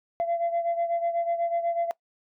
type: beating tone pair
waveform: sine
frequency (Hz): 680 / 688.1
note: F5 / F5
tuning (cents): -46 / -26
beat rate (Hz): 8.1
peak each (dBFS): -24 / -29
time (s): 0.2-1.91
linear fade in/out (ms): 0
effects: noise-tail reverb RT60 0.1 s tail -22 dB re dry + tanh soft clip ceiling -20 dBFS